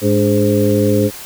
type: harmonic tone with a mistuned harmonic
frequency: 103.83 Hz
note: G#2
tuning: in tune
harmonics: 1 / 2 / 3 / 4 / 5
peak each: -17 / -17 / -17 / -17 / -17 dBFS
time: 0.01-1.11 s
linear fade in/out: 50 ms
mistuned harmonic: 3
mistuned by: -89 cents
effects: white hiss -32 dBFS RMS until 1.25 s